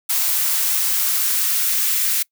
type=noise with high-pass filter sweep; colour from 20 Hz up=blue; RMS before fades=-19 dBFS; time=0.09-2.23 s; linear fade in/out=10 ms; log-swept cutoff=780 to 1600 Hz; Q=1.2; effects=noise-tail reverb RT60 0.1 s tail -24 dB re dry